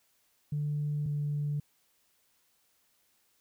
sine tone pair in turn, 147.7 / 146.51 Hz, D3 / D3, +10 / -4 cents, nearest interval unison, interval 14 cents, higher first, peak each -28 dBFS, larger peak neither, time 0.52-1.06 / 1.06-1.6 s, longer neither, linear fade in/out 5 ms, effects tanh soft clip ceiling -25 dBFS + white hiss -71 dBFS RMS until 3.4 s

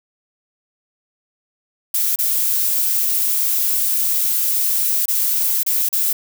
violet noise with dropouts, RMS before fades -18 dBFS, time 1.94-6.13 s, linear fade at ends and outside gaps 5 ms, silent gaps 2.159-2.187 / 5.057-5.081 / 5.632-5.663 / 5.889-5.927 s, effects none

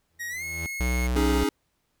35% pulse tone with exponential growth, 82.41 Hz, E2, in tune, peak -28 dBFS, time 0.1-0.66 s, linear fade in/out 0 ms, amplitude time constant 120 ms
45% pulse tone with pitch glide, 1890 to 2171 Hz, A#6 to C#7, +23 to -37 cents, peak -31 dBFS, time 0.19-1.08 s, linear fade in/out 20 ms, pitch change +240 cents, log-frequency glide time 0.29-0.44 s
square tone with vibrato, 61.74 Hz, B1, in tune, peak -24 dBFS, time 0.8-1.44 s, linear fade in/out 5 ms, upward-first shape triangle, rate 18 Hz, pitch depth 28 cents each way
square chord, C# suspended second, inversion none, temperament equal, 277.2 / 311.1 / 415.3 Hz, C#4 / D#4 / G#4, 0 / 0 / 0 cents, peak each -28 dBFS, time 1.16-1.49 s, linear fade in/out 2 ms
effects pink hiss -73 dBFS RMS until 2 s

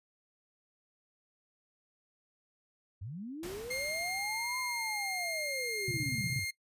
sine linear two-way sweep, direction up then down, 83.4 to 1025 to 83.4 Hz, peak -39 dBFS, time 3.01-6.45 s, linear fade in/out 10 ms, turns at 4.59 s
pink noise with exponential decay, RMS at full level -44 dBFS, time 3.43-5.32 s, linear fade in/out 2 ms, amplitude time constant 410 ms
sawtooth tone, 2122 Hz, C7, 24 cents sharp, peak -31 dBFS, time 3.7-6.51 s, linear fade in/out 10 ms
sine tone bursts, 130.81 Hz, C3, in tune, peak -32 dBFS, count 9, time 5.88-6.393 s, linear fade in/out 2 ms, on 33 ms, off 27 ms
effects noise-tail reverb RT60 0.1 s tail -21 dB re dry + resampled to 32000 Hz

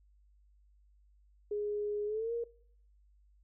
sine tone with pitch glide, 415.3 to 468.9 Hz, G#4 to A#4, 0 to +10 cents, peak -32 dBFS, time 1.51-2.44 s, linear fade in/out 5 ms, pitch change +210 cents, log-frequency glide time 2.06-2.33 s, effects noise-tail reverb RT60 0.6 s tail -22 dB re dry + added 50 Hz sine -62 dBFS peak until 3.43 s

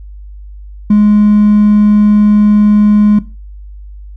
triangle tone with hard clipping, 208.9 Hz, G#3, 10 cents sharp, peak -4 dBFS, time 0.9-3.19 s, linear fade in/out 5 ms, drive 4 dB, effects noise-tail reverb RT60 0.3 s tail -17 dB re dry + added 50 Hz sine -27 dBFS peak until 4.16 s

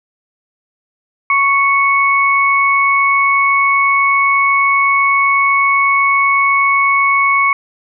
sine tone pair together, 1108.7 / 2213 Hz, C#6 / C#7, 0 / -3 cents, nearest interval octave, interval 1197 cents, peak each -12 dBFS, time 1.3-7.53 s, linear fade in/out 2 ms, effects none

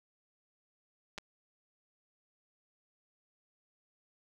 clicks, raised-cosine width 0.2 ms, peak -24 dBFS, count 2, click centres 1.179 / 1.184 s, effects none

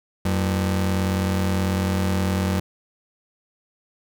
40% pulse ring-modulated tone, 138.2 Hz, C#3, 5 cents flat, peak -16 dBFS, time 0.25-2.6 s, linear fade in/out 5 ms, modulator 49.2 Hz, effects none

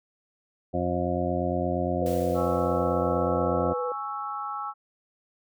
harmonic tone, 88.6 Hz, F2, 25 cents sharp, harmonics 1 / 2 / 3 / 4 / 6 / 7 / 8, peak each -32 / -32 / -32 / -32 / -32 / -32 / -32 dBFS, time 0.73-3.74 s, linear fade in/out 20 ms
sine tone with vibrato, 495.5 Hz, B4, 6 cents sharp, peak -28 dBFS, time 2.02-3.92 s, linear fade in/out 2 ms, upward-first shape sine, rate 17 Hz, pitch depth 23 cents each way
white noise with exponential decay, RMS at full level -42 dBFS, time 2.06-3.72 s, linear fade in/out 1 ms, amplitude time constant 360 ms
sine chord, C# minor, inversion second, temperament equal, 830.6 / 1108.7 / 1318.5 Hz, G#5 / C#6 / E6, 0 / 0 / 0 cents, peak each -35 / -36 / -33 dBFS, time 2.34-4.74 s, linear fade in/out 50 ms
effects none

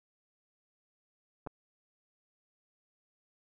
clicks, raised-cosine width 1 ms, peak -30 / -25 dBFS, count 2, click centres 1.465 / 1.472 s, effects none

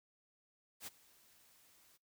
white noise with ADSR envelope, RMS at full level -45 dBFS, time 0.8-1.98 s, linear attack 68 ms, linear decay 25 ms, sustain -22 dB, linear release 25 ms, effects noise-tail reverb RT60 0.2 s tail -24 dB re dry

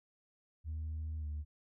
sine tone with pitch glide, 78.4 to 74.82 Hz, D#2 to D2, +14 to +33 cents, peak -35 dBFS, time 0.64-1.45 s, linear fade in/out 50 ms, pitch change -81 cents, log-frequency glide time 1.19-1.26 s, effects tanh soft clip ceiling -35 dBFS

